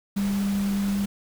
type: tone in noise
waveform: sine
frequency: 199.3 Hz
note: G3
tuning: 29 cents sharp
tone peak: -22 dBFS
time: 0.16-1.06 s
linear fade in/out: 10 ms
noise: pink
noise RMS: -37 dBFS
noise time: 0.16-1.06 s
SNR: +12 dB
effects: none